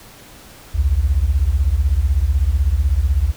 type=beating tone pair; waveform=sine; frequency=61 / 77 Hz; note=B1 / D#2; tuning=-21 / -17 cents; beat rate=16 Hz; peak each=-15 dBFS; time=0.74-3.32 s; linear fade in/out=20 ms; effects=tanh soft clip ceiling -7 dBFS + pink hiss -42 dBFS RMS until 3.36 s